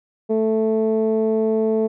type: tone with low-pass filter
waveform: 15% pulse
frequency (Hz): 220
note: A3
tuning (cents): 0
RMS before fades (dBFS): -19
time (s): 0.29-1.88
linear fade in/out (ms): 20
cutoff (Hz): 460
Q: 2
effects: none